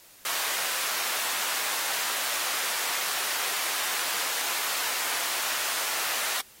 pink high-pass noise, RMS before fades -30 dBFS, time 0.25-6.41 s, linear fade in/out 2 ms, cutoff 980 Hz, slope 12 dB/octave, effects white hiss -53 dBFS RMS until 6.6 s + AAC 48 kbps

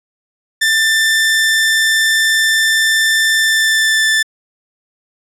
sawtooth tone with pitch glide, 1779 to 1763.7 Hz, A6 to A6, +19 to +4 cents, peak -7 dBFS, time 0.61-4.23 s, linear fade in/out 10 ms, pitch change -15 cents, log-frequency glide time 3.38-4.08 s, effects low-pass 11000 Hz 12 dB/octave

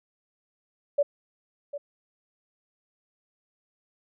sine tone with echo, 574 Hz, D5, 40 cents flat, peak -18 dBFS, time 0.98-1.03 s, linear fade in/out 10 ms, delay 750 ms, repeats 1, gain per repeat -13 dB, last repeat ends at 1.78 s, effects none

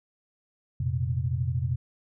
sine chord, F suspended fourth, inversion none, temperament equal with one note detuned, 87.31 / 116.54 / 129.53 Hz, F2 / Bb2 / C3, 0 / 0 / -17 cents, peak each -30 / -30 / -28 dBFS, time 0.8-1.76 s, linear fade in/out 5 ms, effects none

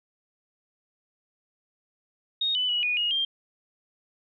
sine tone with pitch steps, 3724 / 2997 / 2923 / 2461 / 2874 / 3187 Hz, A#7 / F#7 / F#7 / D#7 / F7 / G7, -2 / +22 / -22 / -20 / +49 / +28 cents, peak -23 dBFS, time 2.41-3.25 s, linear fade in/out 5 ms, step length 140 ms, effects none

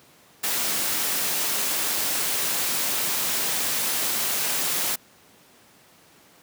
white noise, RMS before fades -25 dBFS, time 0.43-4.96 s, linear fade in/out 10 ms, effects pink hiss -54 dBFS RMS until 6.42 s + high-pass 150 Hz 12 dB/octave

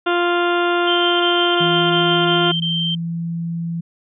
harmonic tone, 349.2 Hz, F4, in tune, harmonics 1 / 2 / 3 / 4 / 5 / 6 / 7 / 8 / 9 / 10, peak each -18 / -22 / -25 / -21 / -35 / -36 / -36 / -29 / -34 / -32 dBFS, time 0.06-2.52 s, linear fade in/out 10 ms
sine tone bursts, 3136 Hz, G7, in tune, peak -19 dBFS, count 6, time 0.87-2.95 s, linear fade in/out 5 ms, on 330 ms, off 20 ms
sine tone with pitch glide, 164.81 to 167.98 Hz, E3 to E3, 0 to +33 cents, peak -21 dBFS, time 1.6-3.81 s, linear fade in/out 10 ms, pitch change +33 cents, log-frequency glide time 2.09-3.13 s
effects none

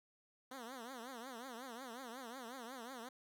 10% pulse tone with vibrato, 246.9 Hz, B3, in tune, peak -39 dBFS, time 0.51-3.09 s, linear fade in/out 5 ms, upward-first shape triangle, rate 5.5 Hz, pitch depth 200 cents each way, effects none

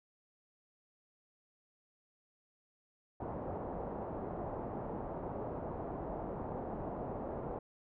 white low-pass noise, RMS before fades -41 dBFS, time 3.2-7.59 s, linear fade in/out 5 ms, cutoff 800 Hz, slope 24 dB/octave, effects none

